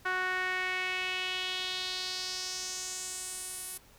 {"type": "tone with band-pass filter sweep", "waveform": "sawtooth", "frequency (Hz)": 369.4, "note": "F#4", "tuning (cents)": -3, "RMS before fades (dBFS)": -35, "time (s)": [0.05, 3.78], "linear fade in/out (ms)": 10, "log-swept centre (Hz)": [1500, 11000], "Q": 2.8, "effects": ["pink hiss -59 dBFS RMS until 3.98 s"]}